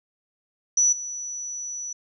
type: tone with level steps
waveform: sine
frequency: 5920 Hz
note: F#8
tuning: in tune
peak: -16 / -30 dBFS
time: 0.77-1.93 s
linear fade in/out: 5 ms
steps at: 0.92 s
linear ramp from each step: 10 ms
effects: none